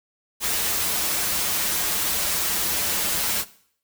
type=noise with comb filter; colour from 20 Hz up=white; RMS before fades=-24 dBFS; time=0.4-3.45 s; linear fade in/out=50 ms; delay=7.7 ms; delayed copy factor=-0.7; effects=noise-tail reverb RT60 0.6 s tail -18 dB re dry